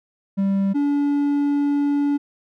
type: tone pair in turn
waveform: triangle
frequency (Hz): 196 / 286.7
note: G3 / D4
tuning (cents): 0 / -42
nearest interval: perfect fifth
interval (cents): 658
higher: second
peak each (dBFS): -15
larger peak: neither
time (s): 0.37-0.74 / 0.74-2.18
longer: second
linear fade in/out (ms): 20
effects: none